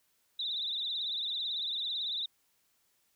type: tone with vibrato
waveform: sine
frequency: 3729 Hz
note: A#7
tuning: in tune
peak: -32 dBFS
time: 0.39-2.26 s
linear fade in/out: 5 ms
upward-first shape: triangle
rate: 18 Hz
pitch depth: 130 cents each way
effects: white hiss -73 dBFS RMS until 3.15 s